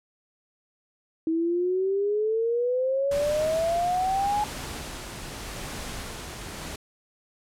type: exponential sweep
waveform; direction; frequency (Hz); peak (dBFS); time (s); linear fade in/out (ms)
sine; up; 319.9 to 845; -22; 1.27-4.44; 2
type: noise with tremolo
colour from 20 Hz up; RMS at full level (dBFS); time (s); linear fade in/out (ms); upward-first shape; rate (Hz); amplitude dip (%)
pink; -35; 3.11-6.76; 5; sine; 0.85; 30
effects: low-pass 11000 Hz 12 dB/octave